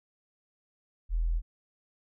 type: tone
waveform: sine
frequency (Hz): 41.23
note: E1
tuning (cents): +1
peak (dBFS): -25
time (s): 1.09-1.42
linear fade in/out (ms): 50
effects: none